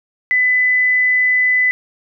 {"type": "tone", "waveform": "sine", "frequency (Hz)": 2003, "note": "B6", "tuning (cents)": 24, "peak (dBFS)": -11, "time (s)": [0.31, 1.71], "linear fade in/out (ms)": 0, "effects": []}